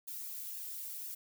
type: noise with flanger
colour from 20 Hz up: violet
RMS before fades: -43 dBFS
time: 0.07-1.15 s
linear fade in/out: 10 ms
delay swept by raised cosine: 1.1 to 3.1 ms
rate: 2 Hz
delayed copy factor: +0.65
effects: none